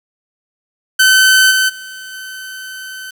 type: tone with level steps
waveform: sawtooth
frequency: 1527 Hz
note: G6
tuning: 46 cents flat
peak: -3 / -7 / -25 / -23 dBFS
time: 0.99-3.11 s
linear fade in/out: 10 ms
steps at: 1.5 / 1.68 / 2.12 s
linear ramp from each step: 20 ms
effects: 7-bit